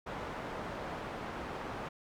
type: low-pass noise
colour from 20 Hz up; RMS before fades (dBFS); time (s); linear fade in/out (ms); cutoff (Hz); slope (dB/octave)
white; -41; 0.06-1.89; 10; 1100; 12
effects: none